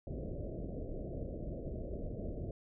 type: low-pass noise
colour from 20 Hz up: pink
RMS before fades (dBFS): -41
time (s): 0.07-2.51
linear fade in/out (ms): 2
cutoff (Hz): 660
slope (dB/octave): 96
effects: none